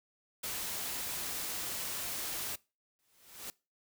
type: noise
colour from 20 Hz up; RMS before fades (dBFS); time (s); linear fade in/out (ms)
white; -38; 0.43-2.56; 10
type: noise with exponential growth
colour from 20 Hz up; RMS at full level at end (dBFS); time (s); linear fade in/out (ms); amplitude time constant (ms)
white; -40; 2.99-3.5; 0; 110
effects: noise-tail reverb RT60 0.3 s tail -23 dB re dry